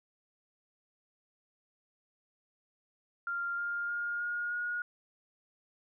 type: tone with pitch steps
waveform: sine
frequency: 1393 / 1405.1 / 1417.3 / 1429.7 / 1442.1 Hz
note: F6 / F6 / F6 / F6 / F#6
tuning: -5 / +10 / +25 / +40 / -45 cents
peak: -32 dBFS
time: 3.27-4.82 s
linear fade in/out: 2 ms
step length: 310 ms
effects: none